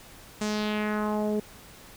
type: tone with low-pass filter sweep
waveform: sawtooth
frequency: 211.6 Hz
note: G#3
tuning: 33 cents sharp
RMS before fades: -28 dBFS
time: 0.41-1.4 s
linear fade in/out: 5 ms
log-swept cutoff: 7600 to 430 Hz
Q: 2.2
effects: pink hiss -49 dBFS RMS until 1.96 s

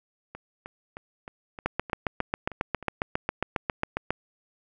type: two click trains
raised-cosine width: 0.5 ms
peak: -24 / -10 dBFS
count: 9 / 19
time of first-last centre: 0.35-2.827 / 1.66-4.106 s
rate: 3.23 / 7.36 Hz
effects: none

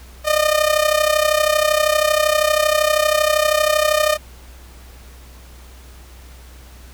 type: tone with amplitude modulation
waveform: sawtooth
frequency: 609 Hz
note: D#5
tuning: 37 cents flat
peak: -7 dBFS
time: 0.24-4.18 s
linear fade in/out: 50 ms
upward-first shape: sine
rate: 32.7 Hz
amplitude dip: 75%
effects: added 62 Hz sine -39 dBFS peak until 6.93 s + pink hiss -46 dBFS RMS until 6.93 s

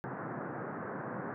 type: band-pass noise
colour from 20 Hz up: pink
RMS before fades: -40 dBFS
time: 0.04-1.34 s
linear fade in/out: 0 ms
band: 120 to 1700 Hz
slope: 48 dB/octave
effects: none

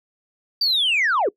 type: linear sweep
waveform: sine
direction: down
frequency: 4709 to 331.8 Hz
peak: -15 dBFS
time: 0.61-1.29 s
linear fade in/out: 5 ms
effects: noise-tail reverb RT60 0.1 s tail -22 dB re dry + tanh soft clip ceiling -14 dBFS

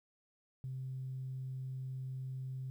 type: tone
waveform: sine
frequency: 130.81 Hz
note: C3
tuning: in tune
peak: -38 dBFS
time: 0.64-2.7 s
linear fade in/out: 0 ms
effects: tanh soft clip ceiling -34 dBFS + 12-bit

